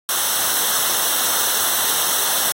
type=noise with comb filter; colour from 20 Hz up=white; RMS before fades=-19 dBFS; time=0.09-2.52 s; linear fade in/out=0 ms; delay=0.42 ms; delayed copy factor=-0.75; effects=AAC 48 kbps